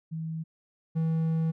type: tone pair in turn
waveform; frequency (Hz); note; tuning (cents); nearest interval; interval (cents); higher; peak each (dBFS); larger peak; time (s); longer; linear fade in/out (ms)
sine / triangle; 161 / 161.7; E3 / E3; -41 / -33; unison; 8; second; -31 / -22; second; 0.11-0.44 / 0.95-1.52; second; 20
effects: none